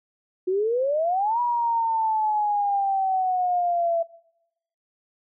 sine exponential two-way sweep, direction up then down, 359.5 to 971 to 666 Hz, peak -20 dBFS, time 0.47-4.03 s, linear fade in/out 10 ms, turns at 1.4 s, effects noise-tail reverb RT60 0.9 s tail -23 dB re dry

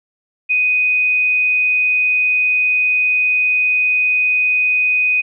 sine tone, 2495 Hz, D#7, 4 cents sharp, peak -12 dBFS, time 0.49-5.22 s, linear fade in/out 20 ms, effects none

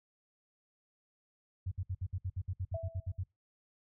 sine tone bursts, 92.5 Hz, F#2, in tune, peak -33 dBFS, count 14, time 1.66-3.237 s, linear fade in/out 10 ms, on 56 ms, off 61 ms
sine tone with exponential decay, 659.3 Hz, E5, in tune, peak -35 dBFS, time 2.74-3.2 s, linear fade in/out 5 ms, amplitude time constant 100 ms
effects noise-tail reverb RT60 0.2 s tail -23 dB re dry

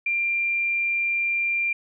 sine tone, 2380 Hz, D7, 22 cents sharp, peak -21 dBFS, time 0.06-1.73 s, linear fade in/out 5 ms, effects none

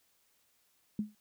sine tone with exponential decay, 211 Hz, G#3, 28 cents sharp, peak -27 dBFS, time 0.99-1.15 s, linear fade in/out 2 ms, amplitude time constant 34 ms, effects white hiss -72 dBFS RMS until 1.2 s

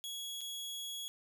sawtooth tone with dropouts, 3340 Hz, G#7, 9 cents sharp, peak -37 dBFS, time 0.04-1.08 s, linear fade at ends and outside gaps 0 ms, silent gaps 0.408-0.414 s, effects none

